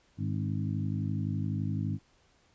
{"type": "harmonic tone with a mistuned harmonic", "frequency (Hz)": 51.8, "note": "G#1", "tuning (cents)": -4, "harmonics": [2, 3, 4, 5, 6], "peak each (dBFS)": [-32, -34, -37, -39, -43], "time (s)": [0.17, 1.99], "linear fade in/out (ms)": 50, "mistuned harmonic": 5, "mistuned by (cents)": 36, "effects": ["pink hiss -66 dBFS RMS until 2.54 s", "resampled to 16000 Hz"]}